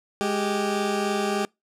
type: tone pair together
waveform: 20% pulse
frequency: 207.7 / 392 Hz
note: G#3 / G4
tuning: 0 / 0 cents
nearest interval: major seventh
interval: 1100 cents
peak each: -21 / -21 dBFS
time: 0.21-1.45 s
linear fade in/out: 0 ms
effects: noise-tail reverb RT60 0.2 s tail -26 dB re dry + low-pass 10000 Hz 12 dB/octave